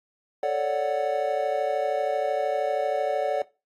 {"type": "chord", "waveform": "triangle", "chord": "D major seventh", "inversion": "second", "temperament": "equal", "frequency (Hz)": [440, 554.4, 587.3, 740], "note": ["A4", "C#5", "D5", "F#5"], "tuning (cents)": [0, 0, 0, 0], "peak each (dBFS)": [-29, -27, -25, -26], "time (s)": [0.43, 3.42], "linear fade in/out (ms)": 2, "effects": ["noise-tail reverb RT60 0.3 s tail -21 dB re dry", "AAC 64 kbps"]}